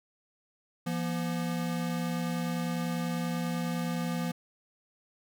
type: tone pair together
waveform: square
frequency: 170.9 / 241.1 Hz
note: F3 / B3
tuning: -37 / -41 cents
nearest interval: tritone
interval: 596 cents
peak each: -32 / -35 dBFS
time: 0.86-4.32 s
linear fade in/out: 10 ms
effects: none